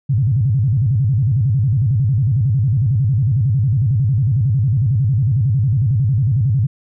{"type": "tone with vibrato", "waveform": "sine", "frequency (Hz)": 120, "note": "B2", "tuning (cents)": -49, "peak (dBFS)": -12, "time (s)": [0.09, 6.67], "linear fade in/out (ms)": 10, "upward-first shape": "square", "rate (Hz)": 11, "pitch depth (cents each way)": 250, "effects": []}